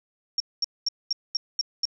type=tone bursts; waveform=sine; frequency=5540 Hz; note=F8; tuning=15 cents flat; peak=-21 dBFS; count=7; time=0.38-1.854 s; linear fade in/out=2 ms; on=22 ms; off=220 ms; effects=none